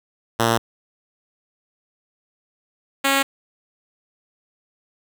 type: tone pair in turn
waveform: 5% pulse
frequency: 115.2 / 274 Hz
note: A#2 / C#4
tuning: -20 / -20 cents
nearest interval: octave + minor third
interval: 1500 cents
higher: second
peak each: -5 dBFS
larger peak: neither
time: 0.39-0.58 / 3.04-3.23 s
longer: neither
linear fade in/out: 10 ms
effects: none